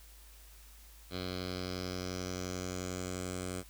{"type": "tone with low-pass filter sweep", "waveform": "10% pulse", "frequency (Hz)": 91.4, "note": "F#2", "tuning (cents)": -21, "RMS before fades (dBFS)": -39, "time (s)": [1.1, 3.64], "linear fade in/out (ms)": 50, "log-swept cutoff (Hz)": [4100, 8800], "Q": 4.4, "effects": ["added 52 Hz sine -54 dBFS peak until 3.69 s", "white hiss -59 dBFS RMS until 3.69 s"]}